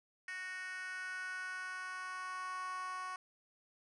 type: tone with high-pass filter sweep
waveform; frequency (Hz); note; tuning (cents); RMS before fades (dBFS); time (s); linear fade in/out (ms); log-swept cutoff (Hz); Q
10% pulse; 370; F#4; 0; -43; 0.28-3.16; 2; 1800 to 1000; 4.8
effects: resampled to 24000 Hz